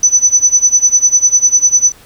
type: tone with tremolo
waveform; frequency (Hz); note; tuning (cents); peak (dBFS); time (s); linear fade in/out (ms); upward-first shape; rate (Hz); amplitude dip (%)
sine; 5990; F#8; +20; -3; 0.03-1.92; 2; sine; 10; 90
effects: pink hiss -42 dBFS RMS until 2.05 s